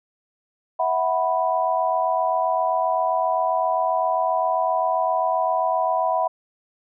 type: chord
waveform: sine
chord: E suspended second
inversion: none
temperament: equal with one note detuned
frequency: 652.4 / 740 / 987.8 Hz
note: E5 / F#5 / B5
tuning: -18 / 0 / 0 cents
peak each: -23 dBFS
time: 0.79-6.28 s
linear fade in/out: 10 ms
effects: none